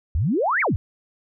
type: exponential two-way sweep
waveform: sine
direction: up then down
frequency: 65.3 to 2349 to 72.8 Hz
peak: -18 dBFS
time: 0.15-0.76 s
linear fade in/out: 0 ms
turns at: 0.61 s
effects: none